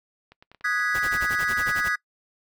clicks, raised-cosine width 0.3 ms, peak -32 dBFS, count 9, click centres 0.32 / 0.425 / 0.516 / 0.547 / 0.61 / 0.656 / 0.798 / 0.994 / 1.215 s
triangle chord, G# minor seventh, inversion second, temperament equal with one note detuned, 1244.5 / 1480 / 1661.2 / 1964.2 Hz, D#6 / F#6 / G#6 / B6, 0 / 0 / 0 / -10 cents, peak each -28 / -28 / -23 / -27 dBFS, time 0.64-1.96 s, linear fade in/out 10 ms
pink noise with tremolo, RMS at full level -33 dBFS, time 0.94-1.89 s, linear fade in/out 10 ms, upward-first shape sine, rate 11 Hz, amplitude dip 100%
effects noise-tail reverb RT60 0.1 s tail -22 dB re dry

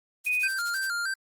violet noise with tremolo, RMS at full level -32 dBFS, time 0.24-0.91 s, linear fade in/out 10 ms, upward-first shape sine, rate 12 Hz, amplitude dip 90%
sine tone, 2489 Hz, D#7, in tune, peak -23 dBFS, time 0.26-0.48 s, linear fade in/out 10 ms
square tone with vibrato, 1480 Hz, F#6, in tune, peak -28 dBFS, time 0.43-1.14 s, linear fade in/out 5 ms, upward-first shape square, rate 3.2 Hz, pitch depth 94 cents each way
effects low-pass 11000 Hz 12 dB/octave + Opus 32 kbps

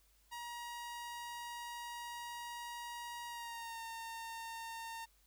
sawtooth tone with pitch glide, 951 to 912.8 Hz, A#5 to A#5, +34 to -37 cents, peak -40 dBFS, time 0.31-5.06 s, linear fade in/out 20 ms, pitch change -71 cents, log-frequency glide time 3.27-3.81 s, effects added 50 Hz sine -70 dBFS peak until 5.26 s + white hiss -72 dBFS RMS until 5.26 s

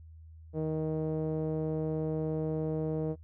sawtooth tone with low-pass filter, 156.8 Hz, D#3, 14 cents sharp, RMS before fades -32 dBFS, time 0.53-3.16 s, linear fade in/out 50 ms, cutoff 510 Hz, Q 2.9, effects noise-tail reverb RT60 0.1 s tail -22 dB re dry + added 80 Hz sine -48 dBFS peak until 3.23 s

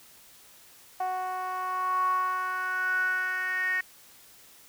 10% pulse tone with band-pass filter sweep, 370 Hz, F#4, in tune, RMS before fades -29 dBFS, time 1-3.81 s, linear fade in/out 5 ms, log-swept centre 800 to 1900 Hz, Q 8.4, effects white hiss -54 dBFS RMS until 4.68 s

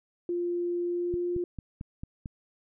sine tone with pitch glide, 349.2 to 352.2 Hz, F4 to F4, 0 to +15 cents, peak -27 dBFS, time 0.29-1.44 s, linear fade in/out 2 ms, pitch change +15 cents, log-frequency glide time 0.85-1.31 s
click train, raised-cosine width 5 ms, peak -25 dBFS, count 6, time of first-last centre 1.14-2.259 s, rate 4.47 Hz
effects none

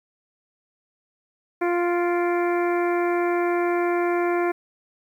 harmonic tone with a mistuned harmonic, 349.2 Hz, F4, in tune, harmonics 1 / 2 / 3 / 4 / 5 / 6 / 7, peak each -21 / -27 / -31 / -33 / -35 / -37 / -38 dBFS, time 1.61-4.52 s, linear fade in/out 10 ms, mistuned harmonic 7, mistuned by -69 cents, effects 9-bit

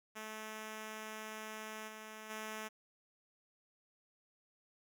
5% pulse tone with level steps, 217.1 Hz, A3, 23 cents flat, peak -33 / -37 / -31 dBFS, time 0.15-2.69 s, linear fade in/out 20 ms, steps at 1.87 / 2.29 s, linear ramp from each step 20 ms, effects none

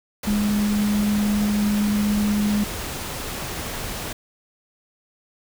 sine tone in noise, 207.7 Hz, G#3, in tune, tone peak -18 dBFS, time 0.27-2.64 s, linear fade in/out 5 ms, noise pink, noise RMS -30 dBFS, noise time 0.23-4.13 s, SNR +9 dB, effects none

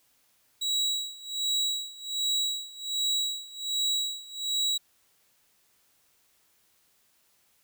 35% pulse tone with tremolo, 3884 Hz, B7, 30 cents flat, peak -22 dBFS, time 0.61-4.78 s, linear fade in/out 10 ms, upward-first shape sine, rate 1.3 Hz, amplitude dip 90%, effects white hiss -67 dBFS RMS until 7.63 s

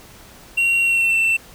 triangle tone with pitch glide, 2746 to 2683 Hz, F7 to E7, -30 to +30 cents, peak -13 dBFS, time 0.57-1.37 s, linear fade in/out 10 ms, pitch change -40 cents, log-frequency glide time 0.82-1.17 s, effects pink hiss -44 dBFS RMS until 1.54 s

